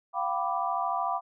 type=chord; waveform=sine; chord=G dominant seventh; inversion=third; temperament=equal with one note detuned; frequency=698.5 / 771.9 / 987.8 / 1174.7 Hz; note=F5 / G5 / B5 / D6; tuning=0 / -27 / 0 / 0 cents; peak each=-32 dBFS; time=0.13-1.21 s; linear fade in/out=50 ms; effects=none